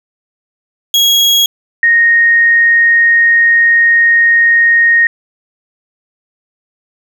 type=tone pair in turn; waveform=35% pulse / sine; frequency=3308 / 1860.5 Hz; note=G#7 / A#6; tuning=-8 / -4 cents; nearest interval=minor seventh; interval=996 cents; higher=first; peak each=-5 / -5 dBFS; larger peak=neither; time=0.94-1.46 / 1.83-5.07 s; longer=second; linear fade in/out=2 ms; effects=none